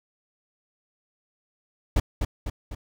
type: noise with echo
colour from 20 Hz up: brown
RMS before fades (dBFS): -19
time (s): 1.96-2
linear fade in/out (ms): 5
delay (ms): 250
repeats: 3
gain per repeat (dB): -5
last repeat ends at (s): 2.75
effects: none